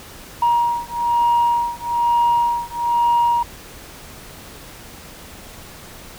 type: beating tone pair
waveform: sine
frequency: 947 / 948.1 Hz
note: A#5 / A#5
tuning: +27 / +29 cents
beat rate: 1.1 Hz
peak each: -17 dBFS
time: 0.42-3.43 s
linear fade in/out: 5 ms
effects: tanh soft clip ceiling -10 dBFS + pink hiss -39 dBFS RMS until 6.18 s